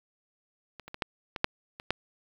clicks, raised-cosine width 0.3 ms, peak -27 / -29 / -22 / -12 / -18 / -6 / -25 / -10 dBFS, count 8, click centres 0.797 / 0.88 / 0.944 / 1.022 / 1.362 / 1.444 / 1.799 / 1.906 s, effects 8-bit

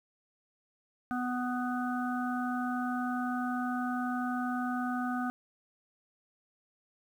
harmonic tone, 248.4 Hz, B3, 10 cents sharp, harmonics 1 / 3 / 5 / 6, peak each -32 / -37 / -39 / -40 dBFS, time 1.11-5.3 s, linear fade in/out 0 ms, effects 10-bit

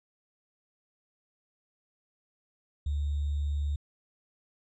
sine tone with sample-and-hold, 72.7 Hz, D2, 17 cents flat, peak -27 dBFS, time 2.86-3.76 s, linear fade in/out 5 ms, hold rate 3675 Hz, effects resampled to 16000 Hz

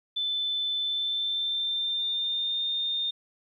sine tone with pitch glide, 3520 to 3636 Hz, A7 to A#7, 0 to -44 cents, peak -26 dBFS, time 0.16-3.11 s, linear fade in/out 10 ms, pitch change +56 cents, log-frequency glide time 0.8-2.64 s, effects 11-bit

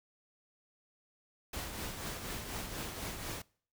pink noise with tremolo, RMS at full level -39 dBFS, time 1.53-3.42 s, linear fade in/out 5 ms, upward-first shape triangle, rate 4.1 Hz, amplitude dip 50%, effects noise-tail reverb RT60 0.5 s tail -24 dB re dry

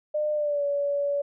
sine tone with pitch glide, 603 to 570.1 Hz, D5 to C#5, +46 to +48 cents, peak -23 dBFS, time 0.14-1.22 s, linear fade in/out 10 ms, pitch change -98 cents, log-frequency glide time 0.34-0.64 s, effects none

